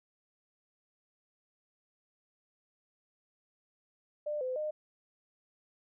sine tone with pitch steps, 597 / 511 / 610 Hz, D5 / C5 / D#5, +28 / -41 / -34 cents, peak -32 dBFS, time 4.26-4.71 s, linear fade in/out 10 ms, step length 150 ms, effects none

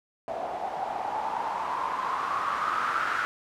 blue noise with low-pass filter sweep, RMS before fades -30 dBFS, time 0.28-3.25 s, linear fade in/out 0 ms, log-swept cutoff 690 to 1400 Hz, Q 7.2, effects none

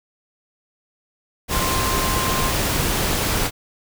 sine tone in noise, 1050 Hz, C6, 6 cents sharp, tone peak -25 dBFS, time 1.5-2.53 s, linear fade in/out 50 ms, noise pink, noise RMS -21 dBFS, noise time 1.48-3.51 s, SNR -7 dB, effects none

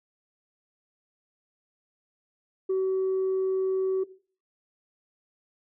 sine tone, 379.1 Hz, F#4, 42 cents sharp, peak -21 dBFS, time 2.69-4.04 s, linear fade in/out 10 ms, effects noise-tail reverb RT60 0.4 s tail -17 dB re dry + tanh soft clip ceiling -21 dBFS

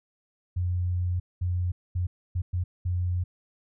sine tone bursts at uneven times, 89.3 Hz, F2, 39 cents sharp, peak -24 dBFS, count 6, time 0.56-1.2 / 1.41-1.72 / 1.95-2.07 / 2.35-2.42 / 2.53-2.64 / 2.85-3.24 s, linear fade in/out 10 ms, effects none

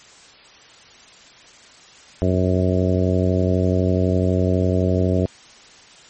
harmonic tone, 92 Hz, F#2, 9 cents flat, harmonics 1 / 2 / 3 / 4 / 5 / 6 / 7, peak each -19 / -22 / -24 / -25 / -26 / -27 / -27 dBFS, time 2.22-5.26 s, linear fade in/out 0 ms, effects white hiss -46 dBFS RMS until 6.09 s + MP3 32 kbps

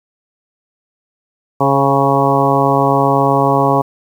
harmonic tone with a mistuned harmonic, 138.4 Hz, C#3, 2 cents flat, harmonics 1 / 2 / 3 / 4 / 5 / 6 / 7 / 8, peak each -18 / -18 / -18 / -18 / -18 / -18 / -18 / -18 dBFS, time 1.6-3.82 s, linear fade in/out 10 ms, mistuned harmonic 4, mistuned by -24 cents, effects 7-bit

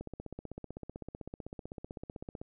click train, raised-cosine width 2 ms, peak -28 dBFS, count 39, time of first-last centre 0.01-2.415 s, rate 15.8 Hz, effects none

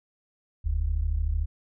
sine tone pair together, 42.65 / 76 Hz, F1 / D#2, -40 / -40 cents, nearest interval minor seventh, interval 1000 cents, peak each -26 dBFS, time 0.64-1.46 s, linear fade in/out 20 ms, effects none

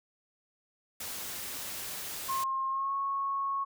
white noise, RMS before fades -39 dBFS, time 1-2.44 s, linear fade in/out 5 ms
sine tone with pitch glide, 1067 to 1100.2 Hz, C6 to C#6, +34 to -13 cents, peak -29 dBFS, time 2.28-3.65 s, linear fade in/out 20 ms, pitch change +53 cents, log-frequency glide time 2.69-2.93 s
effects none

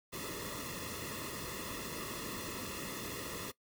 pink noise with comb filter, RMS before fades -42 dBFS, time 0.12-3.52 s, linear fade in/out 20 ms, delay 1.3 ms, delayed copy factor -0.85, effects noise-tail reverb RT60 0.1 s tail -19 dB re dry

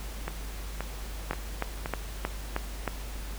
two click trains, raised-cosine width 0.5 ms, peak -17 / -13 dBFS, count 4 / 6, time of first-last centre 0.28-1.859 / 1.31-2.877 s, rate 1.9 / 3.19 Hz, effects added 50 Hz sine -36 dBFS peak until 3.38 s + pink hiss -44 dBFS RMS until 3.38 s

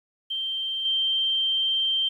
sine tone with level steps, 3141 Hz, G7, 3 cents sharp, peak -26 / -21 dBFS, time 0.3-2.09 s, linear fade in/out 10 ms, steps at 0.85 s, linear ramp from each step 5 ms, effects 10-bit

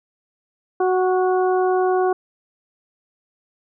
harmonic tone with a mistuned harmonic, 370 Hz, F#4, in tune, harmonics 1 / 2 / 3 / 4, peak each -17 / -21 / -28 / -32 dBFS, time 0.8-2.13 s, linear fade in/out 5 ms, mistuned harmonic 4, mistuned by -20 cents, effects none

